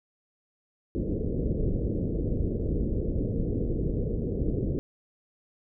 pink low-pass noise, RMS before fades -28 dBFS, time 0.95-4.79 s, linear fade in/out 0 ms, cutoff 500 Hz, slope 48 dB/octave, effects none

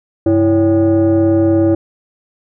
sine tone with frequency modulation, 329.6 Hz, E4, in tune, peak -7 dBFS, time 0.26-1.75 s, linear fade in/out 5 ms, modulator 232 Hz, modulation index 0.79, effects tanh soft clip ceiling -6 dBFS

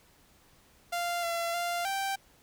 sawtooth tone with pitch steps, 695 / 679 / 695 / 782 Hz, F5 / F5 / F5 / G5, -9 / -49 / -9 / -4 cents, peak -26 dBFS, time 0.92-2.16 s, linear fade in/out 10 ms, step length 310 ms, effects pink hiss -62 dBFS RMS until 2.42 s

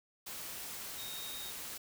sine tone in noise, 3729 Hz, A#7, in tune, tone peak -45 dBFS, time 0.98-1.51 s, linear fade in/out 10 ms, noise white, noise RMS -44 dBFS, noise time 0.26-1.78 s, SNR -4 dB, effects none

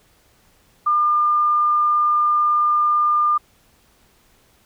sine tone, 1203 Hz, D6, 41 cents sharp, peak -14 dBFS, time 0.86-3.38 s, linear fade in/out 10 ms, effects pink hiss -57 dBFS RMS until 4.65 s

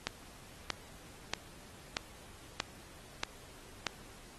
click train, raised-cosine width 0.2 ms, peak -14 dBFS, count 7, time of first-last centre 0.07-3.867 s, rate 1.58 Hz, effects pink hiss -55 dBFS RMS until 4.38 s + AAC 32 kbps

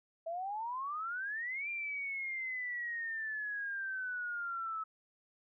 sine exponential two-way sweep, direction up then down, 647 to 2392 to 1293 Hz, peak -36 dBFS, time 0.26-4.84 s, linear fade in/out 10 ms, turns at 1.69 s, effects none

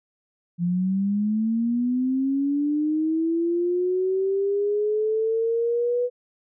sine linear sweep, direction up, 170.8 to 493.9 Hz, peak -20 dBFS, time 0.58-6.1 s, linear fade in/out 50 ms, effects none

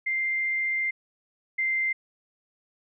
sine tone pair in turn, 2095 / 2087 Hz, C7 / C7, +2 / -5 cents, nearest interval unison, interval 7 cents, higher first, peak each -24 / -23 dBFS, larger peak second, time 0.06-0.91 / 1.58-1.93 s, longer first, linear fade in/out 10 ms, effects none

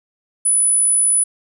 sine tone, 9956 Hz, D#9, in tune, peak -12 dBFS, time 0.45-1.24 s, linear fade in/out 10 ms, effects none

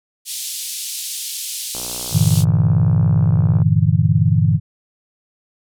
white band-pass noise, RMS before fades -27 dBFS, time 0.25-2.45 s, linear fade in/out 50 ms, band 3100 to 12000 Hz, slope 24 dB/octave
click train, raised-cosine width 1 ms, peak -19 dBFS, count 115, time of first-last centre 1.75-3.619 s, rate 61 Hz
sine chord, E half-diminished seventh, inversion first, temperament equal, 98 / 116.54 / 146.83 / 164.81 Hz, G2 / Bb2 / D3 / E3, 0 / 0 / 0 / 0 cents, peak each -17 dBFS, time 2.11-4.6 s, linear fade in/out 50 ms
effects none

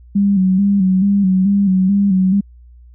sine tone with vibrato, 193.7 Hz, G3, 20 cents flat, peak -10 dBFS, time 0.15-2.41 s, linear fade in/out 10 ms, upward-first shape square, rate 2.3 Hz, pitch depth 59 cents each way, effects added 60 Hz sine -39 dBFS peak until 2.94 s

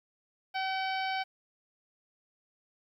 harmonic tone, 763 Hz, G5, 47 cents flat, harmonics 1 / 2 / 3 / 4 / 5 / 6 / 7, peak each -32 / -38 / -38 / -42 / -47 / -45 / -49 dBFS, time 0.54-1.24 s, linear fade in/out 20 ms, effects 11-bit

